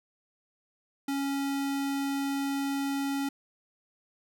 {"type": "tone", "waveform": "square", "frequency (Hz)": 277.2, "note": "C#4", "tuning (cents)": 0, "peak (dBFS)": -29, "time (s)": [1.08, 3.29], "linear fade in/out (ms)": 5, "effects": []}